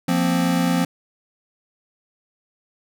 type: chord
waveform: square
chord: F suspended fourth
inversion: none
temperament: equal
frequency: 174.61 / 233.1 / 261.6 Hz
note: F3 / Bb3 / C4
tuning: 0 / 0 / 0 cents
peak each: -21 / -26 / -22 dBFS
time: 0.08-0.85 s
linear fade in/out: 5 ms
effects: none